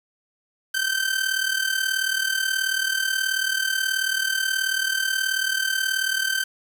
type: tone with amplitude modulation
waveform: sawtooth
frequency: 1551 Hz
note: G6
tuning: 19 cents flat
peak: -15 dBFS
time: 0.74-6.44 s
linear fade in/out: 10 ms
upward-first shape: sine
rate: 38.5 Hz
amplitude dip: 70%
effects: 7-bit